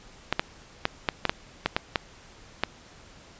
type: clicks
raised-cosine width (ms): 0.3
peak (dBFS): -6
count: 10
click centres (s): 0.326 / 0.395 / 0.854 / 1.088 / 1.253 / 1.295 / 1.66 / 1.765 / 1.958 / 2.636
effects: pink hiss -51 dBFS RMS until 3.39 s + resampled to 16000 Hz